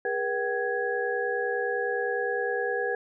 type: tone cluster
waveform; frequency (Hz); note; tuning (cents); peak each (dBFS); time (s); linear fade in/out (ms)
sine; 411.9 / 481.7 / 765 / 1663; G#4 / B4 / G5 / G#6; -14 / -43 / -42 / +2; -32 / -29 / -34 / -31; 0.05-2.95; 2
effects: none